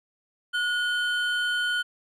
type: tone pair together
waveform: triangle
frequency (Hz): 1453 / 3079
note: F#6 / G7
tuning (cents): -32 / -32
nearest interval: octave + minor second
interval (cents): 1300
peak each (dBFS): -23 / -28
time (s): 0.53-1.83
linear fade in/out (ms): 20
effects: none